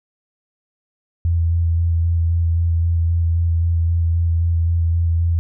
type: tone with vibrato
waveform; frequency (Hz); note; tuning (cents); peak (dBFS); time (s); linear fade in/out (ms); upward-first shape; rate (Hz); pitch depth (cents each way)
sine; 83.9; E2; +31; -14; 1.25-5.39; 0; square; 3.8; 14
effects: none